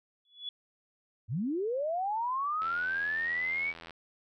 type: tone with exponential growth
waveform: sine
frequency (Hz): 3411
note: G#7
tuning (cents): +46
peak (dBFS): -32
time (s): 0.25-0.49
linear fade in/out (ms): 2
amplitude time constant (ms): 51
type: linear sweep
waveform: sine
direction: up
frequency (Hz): 91.7 to 2293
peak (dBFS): -29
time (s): 1.28-3.74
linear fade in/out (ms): 50
type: click train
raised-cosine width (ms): 0.3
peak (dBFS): -29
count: 108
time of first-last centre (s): 2.62-3.908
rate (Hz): 83.1
effects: none